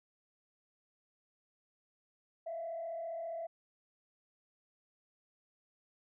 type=tone with frequency modulation; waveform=sine; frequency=667 Hz; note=E5; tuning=20 cents sharp; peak=-37 dBFS; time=2.46-3.47 s; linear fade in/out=10 ms; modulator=34.9 Hz; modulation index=0.59; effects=tanh soft clip ceiling -33 dBFS